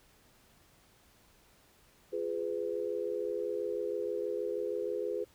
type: chord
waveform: sine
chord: F diminished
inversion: none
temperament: equal with one note detuned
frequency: 349.2 / 415.3 / 501.9 Hz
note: F4 / Ab4 / Cb5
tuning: 0 / 0 / +28 cents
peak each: -39 / -35 / -36 dBFS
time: 2.12-5.25 s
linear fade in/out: 20 ms
effects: pink hiss -64 dBFS RMS until 5.34 s